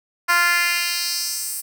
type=tone with high-pass filter sweep; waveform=10% pulse; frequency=347.4 Hz; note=F4; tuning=9 cents flat; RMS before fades=-21 dBFS; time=0.28-1.62 s; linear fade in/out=20 ms; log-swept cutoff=1200 to 10000 Hz; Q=1.7; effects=none